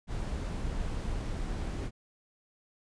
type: noise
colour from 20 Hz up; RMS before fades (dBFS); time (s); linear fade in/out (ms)
brown; -34; 0.07-1.91; 50
effects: resampled to 22050 Hz